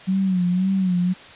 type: tone with vibrato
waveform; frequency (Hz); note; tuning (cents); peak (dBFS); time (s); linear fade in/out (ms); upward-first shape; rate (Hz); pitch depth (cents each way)
sine; 185; F#3; 0; -17; 0.07-1.14; 20; sine; 1.9; 78
effects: white hiss -42 dBFS RMS until 1.35 s + resampled to 8000 Hz